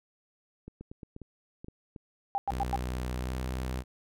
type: clicks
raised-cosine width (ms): 3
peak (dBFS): -30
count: 10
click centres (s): 0.68 / 0.81 / 0.915 / 1.032 / 1.164 / 1.217 / 1.645 / 1.684 / 1.962 / 2.528
type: tone bursts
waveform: sine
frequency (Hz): 797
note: G5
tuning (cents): +28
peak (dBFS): -26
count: 4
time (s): 2.35-2.758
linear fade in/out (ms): 0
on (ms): 30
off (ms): 96
type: tone with pitch glide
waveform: sawtooth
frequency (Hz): 62.5 to 63.7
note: B1 to C2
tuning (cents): +21 to -46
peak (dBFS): -28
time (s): 2.48-3.84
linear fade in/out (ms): 50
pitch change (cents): +33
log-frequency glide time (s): 3.2-3.31
effects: none